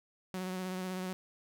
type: tone with vibrato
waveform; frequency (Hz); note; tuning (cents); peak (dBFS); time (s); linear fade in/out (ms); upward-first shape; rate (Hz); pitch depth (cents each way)
sawtooth; 185; F#3; 0; -32; 0.34-1.13; 0; sine; 16; 23
effects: none